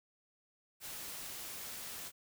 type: noise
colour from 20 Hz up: white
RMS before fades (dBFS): -45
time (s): 0.8-2.12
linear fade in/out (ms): 50
effects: none